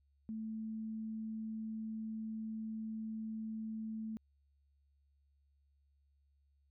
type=tone; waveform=sine; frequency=220 Hz; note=A3; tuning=in tune; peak=-39 dBFS; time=0.29-4.17 s; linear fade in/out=0 ms; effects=added 70 Hz sine -70 dBFS peak until 6.7 s